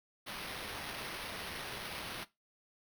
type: noise with sample-and-hold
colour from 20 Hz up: violet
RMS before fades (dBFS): -43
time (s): 0.26-2.25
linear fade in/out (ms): 20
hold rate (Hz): 7350
effects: noise-tail reverb RT60 0.2 s tail -17 dB re dry